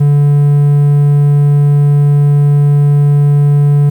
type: tone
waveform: triangle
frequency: 144.5 Hz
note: D3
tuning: 28 cents flat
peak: -3 dBFS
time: 0-3.9 s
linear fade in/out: 10 ms
effects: 7-bit